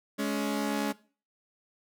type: tone pair together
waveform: sawtooth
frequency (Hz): 210.4 / 280.8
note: G#3 / C#4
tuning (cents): +23 / +22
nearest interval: perfect fourth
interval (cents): 499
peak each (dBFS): -27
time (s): 0.18-0.93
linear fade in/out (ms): 20
effects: noise-tail reverb RT60 0.4 s tail -20 dB re dry